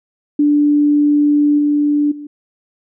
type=tone with level steps; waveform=sine; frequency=293.3 Hz; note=D4; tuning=2 cents flat; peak=-9 / -11 / -27 dBFS; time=0.39-2.27 s; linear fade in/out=5 ms; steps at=1.58 / 2.11 s; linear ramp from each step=10 ms; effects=none